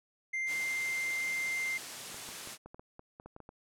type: tone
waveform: triangle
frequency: 2093 Hz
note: C7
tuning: in tune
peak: -30 dBFS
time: 0.33-1.78 s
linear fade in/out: 10 ms
type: high-pass noise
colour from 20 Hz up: white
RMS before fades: -42 dBFS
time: 0.46-2.58 s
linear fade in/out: 50 ms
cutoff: 100 Hz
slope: 24 dB/octave
type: clicks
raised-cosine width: 1 ms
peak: -34 dBFS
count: 12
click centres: 2.144 / 2.289 / 2.474 / 2.66 / 2.745 / 2.795 / 2.994 / 3.199 / 3.26 / 3.364 / 3.403 / 3.491 s
effects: low-pass 10000 Hz 12 dB/octave